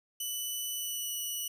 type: tone with pitch glide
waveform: 10% pulse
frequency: 2979 to 2945 Hz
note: F#7 to F#7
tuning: +11 to -9 cents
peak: -26 dBFS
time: 0.2-1.48 s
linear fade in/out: 5 ms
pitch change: -20 cents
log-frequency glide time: 0.74-1.13 s
effects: none